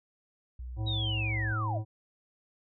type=tone; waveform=sine; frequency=61.6 Hz; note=B1; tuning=4 cents flat; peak=-37 dBFS; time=0.59-1.53 s; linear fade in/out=5 ms
type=harmonic tone; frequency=108.2 Hz; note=A2; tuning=29 cents flat; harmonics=1 / 3 / 5 / 7 / 9; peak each=-30 / -43 / -49 / -48 / -55 dBFS; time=0.76-1.85 s; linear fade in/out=50 ms
type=linear sweep; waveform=sine; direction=down; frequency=3878 to 554.4 Hz; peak=-32 dBFS; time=0.86-1.79 s; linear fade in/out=20 ms
effects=none